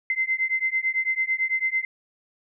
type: beating tone pair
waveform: sine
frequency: 2066 / 2075 Hz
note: C7 / C7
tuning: -22 / -15 cents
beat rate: 9 Hz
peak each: -25 dBFS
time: 0.1-1.85 s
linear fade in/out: 2 ms
effects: none